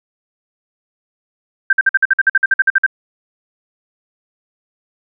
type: tone bursts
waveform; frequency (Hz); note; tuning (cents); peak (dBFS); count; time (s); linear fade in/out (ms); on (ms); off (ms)
sine; 1571; G6; +3; -7; 15; 1.7-2.864; 5; 30; 51
effects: none